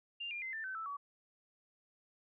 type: tone with pitch steps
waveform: sine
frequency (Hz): 2794 / 2404 / 2069 / 1780.6 / 1532.3 / 1318.6 / 1134.7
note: F7 / D7 / C7 / A6 / G6 / E6 / C#6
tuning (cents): 0 / +40 / -20 / +20 / -40 / 0 / +40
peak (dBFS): -39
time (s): 0.2-0.97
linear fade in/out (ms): 10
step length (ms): 110
effects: none